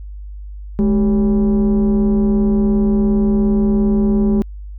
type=tone with frequency modulation; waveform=sine; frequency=209.8 Hz; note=G#3; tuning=18 cents sharp; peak=-9 dBFS; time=0.79-4.42 s; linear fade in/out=0 ms; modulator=177 Hz; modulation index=0.73; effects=tanh soft clip ceiling -10 dBFS + added 50 Hz sine -28 dBFS peak until 4.78 s